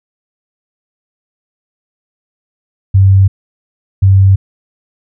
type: tone pair in turn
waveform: sine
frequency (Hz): 96.7 / 96.7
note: G2 / G2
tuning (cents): -23 / -23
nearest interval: unison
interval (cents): 0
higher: neither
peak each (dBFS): -3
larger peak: neither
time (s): 2.94-3.28 / 4.02-4.36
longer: neither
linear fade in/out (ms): 10
effects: none